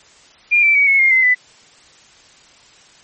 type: tone with pitch steps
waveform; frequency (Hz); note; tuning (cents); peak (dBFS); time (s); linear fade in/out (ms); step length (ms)
sine; 2407 / 2333 / 2261 / 2192 / 2125 / 2059 / 1996.2; D7 / D7 / C#7 / C#7 / C7 / C7 / B6; +42 / -12 / +34 / -20 / +26 / -28 / +18; -9; 0.51-1.35; 20; 120
effects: white hiss -47 dBFS RMS until 3.03 s + MP3 32 kbps